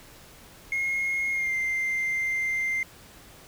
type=tone with pitch glide; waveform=triangle; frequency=2152 to 2091 Hz; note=C7 to C7; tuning=+48 to -2 cents; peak=-22 dBFS; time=0.72-2.83 s; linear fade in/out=2 ms; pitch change=-50 cents; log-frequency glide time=1.31-1.54 s; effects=tanh soft clip ceiling -20 dBFS + pink hiss -50 dBFS RMS until 3.47 s